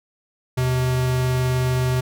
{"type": "tone pair together", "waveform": "square", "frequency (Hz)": [80.38, 127.6], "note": ["E2", "C3"], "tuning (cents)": [-43, -43], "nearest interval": "minor sixth", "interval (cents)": 800, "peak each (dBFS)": [-31, -19], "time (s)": [0.57, 2.01], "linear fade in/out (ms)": 10, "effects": []}